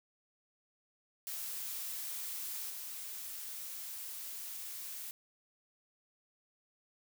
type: noise with level steps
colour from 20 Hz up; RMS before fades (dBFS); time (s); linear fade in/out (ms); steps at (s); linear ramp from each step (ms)
blue; -41 / -44; 1.27-5.11; 0; 2.7; 5
effects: none